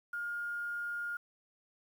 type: tone with quantisation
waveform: sine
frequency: 1418 Hz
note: F6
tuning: 26 cents sharp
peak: -35 dBFS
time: 0.13-1.17 s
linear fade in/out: 5 ms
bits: 10
effects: none